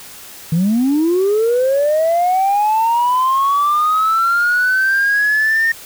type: linear sweep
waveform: sine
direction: up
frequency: 155.56 to 1835 Hz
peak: -10 dBFS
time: 0.52-5.72 s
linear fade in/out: 5 ms
effects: tanh soft clip ceiling -9 dBFS + white hiss -36 dBFS RMS until 5.85 s